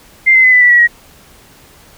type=tone with pitch steps; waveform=sine; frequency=2093 / 2059 / 2026 / 1993.9 / 1961.9 / 1930.4 / 1899.4 Hz; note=C7 / C7 / B6 / B6 / B6 / B6 / A#6; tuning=0 / -28 / +44 / +16 / -12 / -40 / +32 cents; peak=-4 dBFS; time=0.26-0.876 s; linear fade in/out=20 ms; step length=88 ms; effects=pink hiss -43 dBFS RMS until 1.97 s